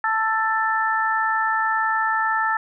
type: harmonic tone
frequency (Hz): 441.7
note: A4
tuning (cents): +7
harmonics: 2 / 3 / 4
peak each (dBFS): -23 / -23 / -23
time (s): 0.04-2.57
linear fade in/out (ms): 2
effects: none